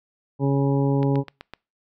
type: harmonic tone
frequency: 138.59 Hz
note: C#3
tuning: in tune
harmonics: 1 / 2 / 3 / 4 / 6 / 7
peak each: -20 / -23 / -26 / -31 / -33 / -37 dBFS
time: 0.39-1.24 s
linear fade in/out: 50 ms
type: click train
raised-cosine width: 0.3 ms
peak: -20 dBFS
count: 5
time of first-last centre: 1.03-1.536 s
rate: 7.9 Hz
effects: noise-tail reverb RT60 0.3 s tail -25 dB re dry